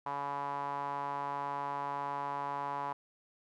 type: tone with band-pass filter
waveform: sawtooth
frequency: 141.7 Hz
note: C#3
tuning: 38 cents sharp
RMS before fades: -37 dBFS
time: 0.06-2.93 s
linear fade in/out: 5 ms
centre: 950 Hz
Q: 6.1
effects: none